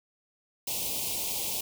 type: band-stop noise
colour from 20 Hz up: white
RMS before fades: -32 dBFS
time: 0.67-1.61 s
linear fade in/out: 5 ms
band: 970 to 2400 Hz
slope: 48 dB/octave
effects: none